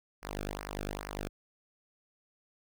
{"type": "tone with flanger", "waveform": "sawtooth", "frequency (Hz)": 50, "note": "G1", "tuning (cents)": 35, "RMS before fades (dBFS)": -40, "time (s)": [0.22, 1.29], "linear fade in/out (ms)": 20, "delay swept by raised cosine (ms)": [0.27, 1.04], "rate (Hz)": 2.4, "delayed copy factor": -0.85, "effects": []}